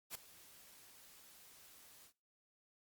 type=noise with ADSR envelope; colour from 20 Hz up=white; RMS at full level=-43 dBFS; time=0.1-2.13 s; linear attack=51 ms; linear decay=3 ms; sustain=-18 dB; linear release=78 ms; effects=noise-tail reverb RT60 0.5 s tail -26 dB re dry + Opus 48 kbps